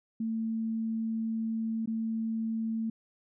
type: tone with dropouts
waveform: sine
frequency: 224 Hz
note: A3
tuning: 31 cents sharp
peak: -29 dBFS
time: 0.2-2.9 s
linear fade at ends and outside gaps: 5 ms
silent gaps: 1.859-1.874 s
effects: none